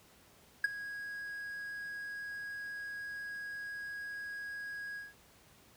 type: tone with ADSR envelope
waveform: triangle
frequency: 1651 Hz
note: G#6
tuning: 11 cents flat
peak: -21 dBFS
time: 0.64-5.14 s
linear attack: 4 ms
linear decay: 19 ms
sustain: -17 dB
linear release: 180 ms
effects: pink hiss -62 dBFS RMS until 5.76 s + high-pass 60 Hz 12 dB/octave